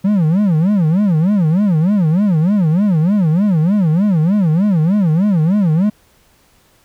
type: tone with vibrato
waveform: triangle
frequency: 180.1 Hz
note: F#3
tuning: 46 cents flat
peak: -8 dBFS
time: 0.04-5.9 s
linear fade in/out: 10 ms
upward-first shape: sine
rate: 3.3 Hz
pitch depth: 280 cents each way
effects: pink hiss -53 dBFS RMS until 6.84 s